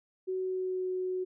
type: tone with pitch glide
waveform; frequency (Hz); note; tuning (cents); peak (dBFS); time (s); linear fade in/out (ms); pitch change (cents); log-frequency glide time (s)
sine; 373.8 to 369.3; F#4 to F#4; +18 to -3; -30; 0.27-1.25; 20; -21; 0.39-0.89
effects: none